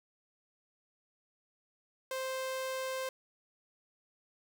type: tone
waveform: sawtooth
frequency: 523.3 Hz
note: C5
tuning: in tune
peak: -31 dBFS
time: 2.11-3.09 s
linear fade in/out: 2 ms
effects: 12-bit